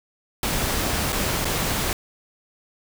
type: noise with dropouts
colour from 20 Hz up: pink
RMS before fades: -24 dBFS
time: 0.43-1.93 s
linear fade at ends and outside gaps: 1 ms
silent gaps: 1.123-1.128 / 1.446-1.453 s
effects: none